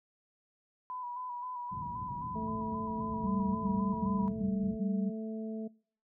sine tone with vibrato, 987.8 Hz, B5, in tune, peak -37 dBFS, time 0.9-4.28 s, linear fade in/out 0 ms, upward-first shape square, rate 3.8 Hz, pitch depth 30 cents each way
white low-pass noise, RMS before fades -43 dBFS, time 1.71-4.77 s, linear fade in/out 20 ms, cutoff 190 Hz, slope 24 dB/octave
harmonic tone, 220 Hz, A3, in tune, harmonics 1 / 2 / 3, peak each -37 / -43 / -47 dBFS, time 2.35-5.68 s, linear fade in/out 10 ms
sine tone bursts, 196 Hz, G3, in tune, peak -30 dBFS, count 5, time 3.24-5.102 s, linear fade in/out 10 ms, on 310 ms, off 78 ms
effects noise-tail reverb RT60 0.5 s tail -24 dB re dry + high-pass 60 Hz 12 dB/octave

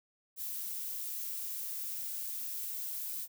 violet noise, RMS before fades -39 dBFS, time 0.36-3.28 s, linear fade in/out 50 ms, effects none

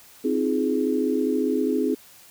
sine chord, F minor seventh, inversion second, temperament just, 261.9 / 314.3 / 349.2 / 419.1 Hz, C4 / Eb4 / F4 / Ab4, +2 / +18 / 0 / +16 cents, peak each -24 / -26 / -30 / -25 dBFS, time 0.24-1.95 s, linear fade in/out 10 ms, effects white hiss -50 dBFS RMS until 2.3 s

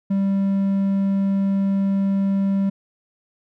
triangle tone, 196 Hz, G3, in tune, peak -15 dBFS, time 0.1-2.7 s, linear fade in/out 10 ms, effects none

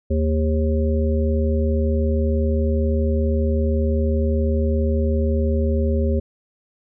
harmonic tone with a mistuned harmonic, 77.1 Hz, D#2, 15 cents flat, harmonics 1 / 3 / 5 / 7, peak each -18 / -24 / -26 / -27 dBFS, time 0.1-6.2 s, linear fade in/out 10 ms, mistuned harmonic 5, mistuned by +54 cents, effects none

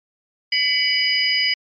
sine tone cluster, 2009 / 2268 / 2964 / 4932 Hz, B6 / C#7 / F#7 / D#8, +29 / +39 / +2 / -16 cents, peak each -24 / -22 / -22 / -20 dBFS, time 0.52-1.54 s, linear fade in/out 5 ms, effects MP3 48 kbps

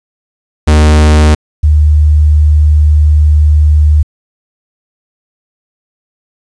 45% pulse / sine tone pair in turn, 76.1 / 75.49 Hz, D#2 / D2, -38 / +48 cents, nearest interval unison, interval 14 cents, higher first, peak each -3 dBFS, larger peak neither, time 0.67-1.35 / 1.63-4.03 s, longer second, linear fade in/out 10 ms, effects resampled to 22050 Hz + 7-bit

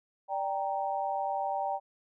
sine chord, G minor, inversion second, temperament equal, 587.3 / 784 / 932.3 Hz, D5 / G5 / Bb5, 0 / 0 / 0 cents, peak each -36 / -31 / -36 dBFS, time 0.28-1.8 s, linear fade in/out 50 ms, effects none

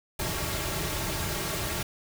pink noise with comb filter, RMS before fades -31 dBFS, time 0.19-1.83 s, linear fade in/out 5 ms, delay 4 ms, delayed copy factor -0.65, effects none

